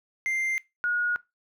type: tone pair in turn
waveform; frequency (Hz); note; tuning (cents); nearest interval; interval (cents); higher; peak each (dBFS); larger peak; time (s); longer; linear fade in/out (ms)
triangle / sine; 2093 / 1445.3; C7 / F#6; 0 / -41; tritone; 641; first; -23; neither; 0.26-0.58 / 0.84-1.16; neither; 0
effects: noise-tail reverb RT60 0.2 s tail -19 dB re dry